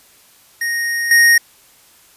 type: tone with level steps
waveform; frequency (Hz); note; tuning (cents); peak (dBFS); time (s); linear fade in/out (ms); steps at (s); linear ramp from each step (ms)
square; 1864.7; A#6; 0; -18 / -8; 0.61-1.38; 5; 1.11; 2
effects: white hiss -49 dBFS RMS until 2.16 s + resampled to 32000 Hz